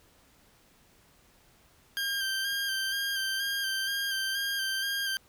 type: tone with vibrato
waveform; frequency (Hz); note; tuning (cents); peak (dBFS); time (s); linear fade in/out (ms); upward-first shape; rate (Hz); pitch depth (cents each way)
20% pulse; 1588; G6; +22; -24; 1.97-5.17; 0; square; 2.1; 24
effects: pink hiss -62 dBFS RMS until 5.28 s